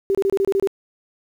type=tone bursts; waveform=sine; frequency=392 Hz; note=G4; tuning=in tune; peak=-15 dBFS; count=8; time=0.1-0.673 s; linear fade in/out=0 ms; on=48 ms; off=27 ms; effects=8-bit